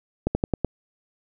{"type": "slowing click train", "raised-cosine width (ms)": 2, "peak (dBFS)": -8, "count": 5, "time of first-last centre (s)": [0.27, 0.647], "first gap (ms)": 80, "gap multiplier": 1.11, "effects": []}